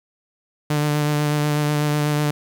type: tone with vibrato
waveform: sawtooth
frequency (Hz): 148.7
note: D3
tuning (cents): +22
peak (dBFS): -14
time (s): 0.7-2.31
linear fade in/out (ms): 5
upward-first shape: sine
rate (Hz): 8.1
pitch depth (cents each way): 17
effects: 9-bit